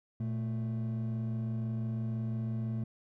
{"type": "tone pair together", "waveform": "triangle", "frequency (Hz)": [116.98, 221], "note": ["A#2", "A3"], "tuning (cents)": [7, 8], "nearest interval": "major seventh", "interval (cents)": 1101, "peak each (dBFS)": [-30, -34], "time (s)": [0.2, 2.84], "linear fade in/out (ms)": 5, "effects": ["tanh soft clip ceiling -26 dBFS"]}